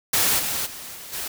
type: noise with level steps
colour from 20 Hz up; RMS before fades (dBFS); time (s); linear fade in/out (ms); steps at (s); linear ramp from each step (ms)
white; -20 / -26 / -37 / -39 / -30; 0.13-1.28; 5; 0.38 / 0.65 / 0.94 / 1.12; 20
effects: none

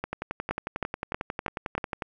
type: two click trains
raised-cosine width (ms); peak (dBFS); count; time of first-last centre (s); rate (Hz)
0.5; -15 / -12; 23 / 5; 0.04-2.022 / 0.51-1.78; 11.1 / 3.15
effects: none

